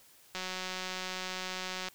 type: click train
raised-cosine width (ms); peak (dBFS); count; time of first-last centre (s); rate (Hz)
0.2; -20; 285; 0.35-1.885; 185
effects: white hiss -60 dBFS RMS until 1.94 s